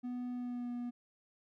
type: tone with pitch glide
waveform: triangle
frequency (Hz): 246.9 to 242.4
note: B3 to B3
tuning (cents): 0 to -32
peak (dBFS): -35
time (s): 0.03-0.91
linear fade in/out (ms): 20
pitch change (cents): -32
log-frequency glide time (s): 0.33-0.71
effects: none